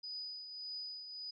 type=tone with tremolo; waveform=sine; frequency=4968 Hz; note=D#8; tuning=3 cents flat; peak=-40 dBFS; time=0.03-1.31 s; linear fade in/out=10 ms; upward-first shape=triangle; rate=1.7 Hz; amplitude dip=55%; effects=none